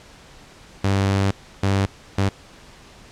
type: tone bursts at uneven times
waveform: sawtooth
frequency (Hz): 98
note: G2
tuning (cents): 0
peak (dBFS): -13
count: 3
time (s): 0.84-1.31 / 1.63-1.86 / 2.18-2.29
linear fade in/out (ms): 5
effects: pink hiss -46 dBFS RMS until 3.11 s + low-pass 7000 Hz 12 dB/octave